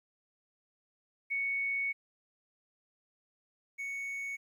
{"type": "tone pair in turn", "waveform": ["sine", "triangle"], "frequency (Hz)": [2221, 2221], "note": ["C#7", "C#7"], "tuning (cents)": [3, 3], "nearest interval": "unison", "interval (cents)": 0, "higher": "neither", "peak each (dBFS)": [-30, -34], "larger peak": "first", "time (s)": [[1.3, 1.93], [3.78, 4.37]], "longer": "first", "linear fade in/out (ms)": 20, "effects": ["12-bit"]}